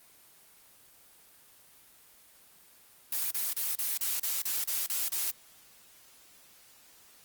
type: noise bursts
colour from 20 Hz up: blue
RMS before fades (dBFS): -31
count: 10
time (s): 3.12-5.308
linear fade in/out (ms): 5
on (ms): 190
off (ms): 32
effects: white hiss -58 dBFS RMS until 7.24 s + Opus 24 kbps